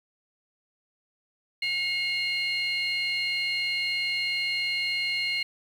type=tone cluster; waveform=sine; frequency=2165 / 2829 / 4201 Hz; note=C#7 / F7 / C8; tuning=-41 / +22 / +6 cents; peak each=-27 / -31 / -30 dBFS; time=1.62-5.43 s; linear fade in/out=5 ms; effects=tanh soft clip ceiling -19 dBFS + 9-bit